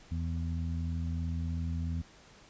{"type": "harmonic tone", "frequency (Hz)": 83, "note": "E2", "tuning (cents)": 12, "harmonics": [1, 2, 3], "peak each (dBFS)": [-32, -38, -42], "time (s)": [0.11, 2.02], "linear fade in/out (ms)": 10, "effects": ["pink hiss -57 dBFS RMS until 2.49 s", "resampled to 16000 Hz"]}